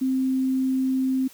sine tone, 261.9 Hz, C4, 2 cents sharp, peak -20 dBFS, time 0.01-1.28 s, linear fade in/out 10 ms, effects white hiss -50 dBFS RMS until 1.33 s

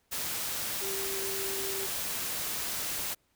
sine tone in noise, 390 Hz, G4, 9 cents flat, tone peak -37 dBFS, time 0.81-1.87 s, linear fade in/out 20 ms, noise white, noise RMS -34 dBFS, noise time 0.11-3.15 s, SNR -6 dB, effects pink hiss -72 dBFS RMS until 3.35 s

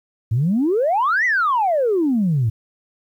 sine exponential two-way sweep, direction up then down, 103.83 to 2044 to 103.83 Hz, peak -14 dBFS, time 0.31-2.5 s, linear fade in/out 10 ms, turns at 1.25 s, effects tanh soft clip ceiling -11 dBFS + 9-bit

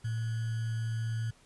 sine tone with sample-and-hold, 113.1 Hz, A2, 48 cents sharp, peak -30 dBFS, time 0.04-1.31 s, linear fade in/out 10 ms, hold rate 1575 Hz, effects pink hiss -62 dBFS RMS until 1.45 s + resampled to 24000 Hz

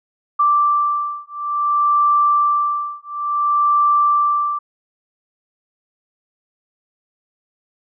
sine beating tone pair, 1173 / 1173.57 Hz, D6 / D6, -2 / -2 cents, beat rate 0.57 Hz, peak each -17 dBFS, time 0.39-4.59 s, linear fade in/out 10 ms, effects none

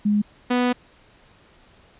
sine / sawtooth tone pair in turn, 207.7 / 247 Hz, G#3 / B3, 0 / 0 cents, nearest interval minor third, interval 300 cents, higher second, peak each -16 / -14 dBFS, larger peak second, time 0.05-0.22 / 0.5-0.73 s, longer second, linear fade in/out 10 ms, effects pink hiss -54 dBFS RMS until 1.99 s + resampled to 8000 Hz

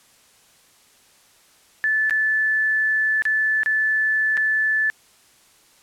sine tone with dropouts, 1744 Hz, A6, 16 cents flat, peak -17 dBFS, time 1.84-4.9 s, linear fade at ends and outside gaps 0 ms, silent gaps 2.097-2.108 / 3.221-3.253 / 3.633-3.66 / 4.37-4.375 s, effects white hiss -55 dBFS RMS until 5.82 s + low-pass 11000 Hz 12 dB/octave

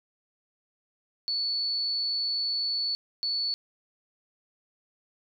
sine tone bursts at uneven times, 4444 Hz, C#8, 4 cents sharp, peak -26 dBFS, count 2, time 1.28-2.95 / 3.23-3.54 s, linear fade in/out 0 ms, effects none

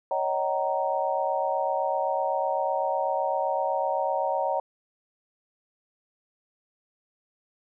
sine chord, D# minor seventh, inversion third, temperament equal with one note detuned, 554.4 / 622.3 / 759.5 / 932.3 Hz, C#5 / D#5 / F#5 / A#5, 0 / 0 / +45 / 0 cents, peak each -29 / -30 / -29 / -29 dBFS, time 0.11-4.6 s, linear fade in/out 2 ms, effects none

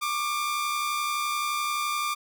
sawtooth tone pair together, 1122.4 / 1194 Hz, C#6 / D6, +21 / +28 cents, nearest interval minor second, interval 107 cents, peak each -31 / -23 dBFS, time 0.01-2.15 s, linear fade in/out 20 ms, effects none

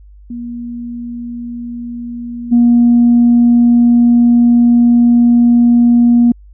sine tone with level steps, 238.5 Hz, A#3, 40 cents sharp, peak -21 / -4 dBFS, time 0.3-6.32 s, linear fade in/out 5 ms, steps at 2.51 s, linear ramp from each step 20 ms, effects tanh soft clip ceiling -1 dBFS + added 50 Hz sine -36 dBFS peak until 6.53 s

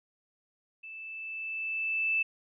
sine tone with level ramp, 2637 Hz, E7, in tune, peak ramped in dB -42 to -24 dBFS, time 0.83-2.23 s, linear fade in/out 10 ms, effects none

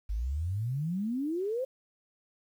sine exponential sweep, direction up, 49 to 540 Hz, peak -29 dBFS, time 0.09-1.65 s, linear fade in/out 10 ms, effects 10-bit

